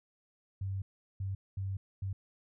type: tone bursts at uneven times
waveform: sine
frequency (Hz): 96.8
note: G2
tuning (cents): -21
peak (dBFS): -33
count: 4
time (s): 0.61-0.82 / 1.2-1.35 / 1.57-1.77 / 2.02-2.13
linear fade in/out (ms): 5
effects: none